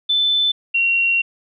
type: tone pair in turn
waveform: sine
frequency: 3520 / 2744 Hz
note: A7 / F7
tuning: 0 / -31 cents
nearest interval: major third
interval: 431 cents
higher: first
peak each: -14 dBFS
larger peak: neither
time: 0.09-0.52 / 0.74-1.22 s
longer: second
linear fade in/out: 10 ms
effects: none